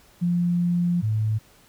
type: tone pair in turn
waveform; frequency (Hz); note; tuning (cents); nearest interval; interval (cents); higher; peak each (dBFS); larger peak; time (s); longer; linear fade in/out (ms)
sine; 174.61 / 108.61; F3 / A2; 0 / -22; minor sixth; 822; first; -19 / -20; first; 0.21-1.02 / 1.02-1.39; first; 20
effects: pink hiss -55 dBFS RMS until 1.68 s